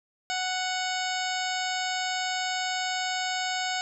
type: harmonic tone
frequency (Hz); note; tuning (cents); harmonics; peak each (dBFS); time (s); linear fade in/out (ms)
740; F#5; 0; 1 / 2 / 3 / 4 / 5 / 6 / 7 / 9 / 10; -31 / -34 / -36 / -37 / -38 / -39 / -39 / -41 / -41; 0.3-3.81; 0
effects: none